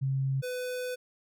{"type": "tone pair in turn", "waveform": ["sine", "square"], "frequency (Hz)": [134.7, 500.5], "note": ["C#3", "B4"], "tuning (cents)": [-49, 23], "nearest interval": "octave + major seventh", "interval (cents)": 2272, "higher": "second", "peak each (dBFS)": [-26, -33], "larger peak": "first", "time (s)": [[0.01, 0.42], [0.42, 0.96]], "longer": "second", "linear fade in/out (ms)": 20, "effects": []}